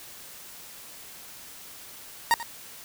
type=tone with echo; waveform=30% pulse; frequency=932.3 Hz; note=A#5; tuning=in tune; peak=-15 dBFS; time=2.31-2.34 s; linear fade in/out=0 ms; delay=89 ms; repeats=1; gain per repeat=-15 dB; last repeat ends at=2.429 s; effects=white hiss -45 dBFS RMS until 2.84 s